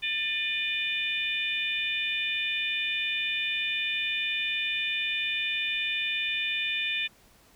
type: harmonic tone with a mistuned harmonic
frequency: 594 Hz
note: D5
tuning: 20 cents sharp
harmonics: 3 / 4 / 5 / 6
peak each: -36 / -29 / -35 / -33 dBFS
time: 0.02-7.08 s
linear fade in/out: 20 ms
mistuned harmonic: 4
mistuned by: +47 cents
effects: pink hiss -59 dBFS RMS until 7.55 s